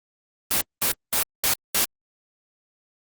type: noise bursts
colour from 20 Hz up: white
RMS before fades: -21 dBFS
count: 5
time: 0.51-1.845 s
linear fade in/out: 0 ms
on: 99 ms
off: 210 ms
effects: Opus 24 kbps